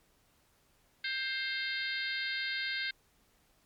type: harmonic tone with a mistuned harmonic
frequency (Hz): 527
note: C5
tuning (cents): +12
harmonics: 3 / 4 / 5 / 6 / 7 / 8 / 9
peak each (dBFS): -37 / -37 / -46 / -44 / -41 / -42 / -45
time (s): 1.04-2.91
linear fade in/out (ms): 5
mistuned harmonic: 5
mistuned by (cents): +23
effects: pink hiss -69 dBFS RMS until 3.65 s + MP3 96 kbps

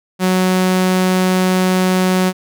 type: tone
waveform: sawtooth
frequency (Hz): 185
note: F#3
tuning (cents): 0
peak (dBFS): -8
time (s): 0.19-2.33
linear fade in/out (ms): 50
effects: none

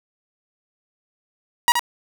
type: tone with echo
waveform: sawtooth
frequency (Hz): 957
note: A#5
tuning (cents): +45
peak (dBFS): -8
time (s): 1.68-1.72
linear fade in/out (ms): 0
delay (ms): 74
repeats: 1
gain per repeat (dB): -6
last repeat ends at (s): 1.794
effects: none

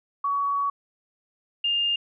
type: tone pair in turn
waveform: sine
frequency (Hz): 1127 / 2813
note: C#6 / F7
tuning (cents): +28 / +12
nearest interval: octave + major third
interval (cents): 1584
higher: second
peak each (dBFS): -22 / -21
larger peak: second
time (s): 0.24-0.7 / 1.64-1.96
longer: first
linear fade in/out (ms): 5
effects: none

